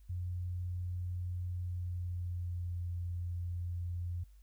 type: tone with pitch glide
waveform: sine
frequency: 89.4 to 87.61 Hz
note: F2 to F2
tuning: +41 to +6 cents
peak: -35 dBFS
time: 0.09-4.24 s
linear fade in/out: 10 ms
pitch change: -35 cents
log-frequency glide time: 1.6-2.81 s
effects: added 50 Hz sine -55 dBFS peak until 4.42 s + white hiss -75 dBFS RMS until 4.42 s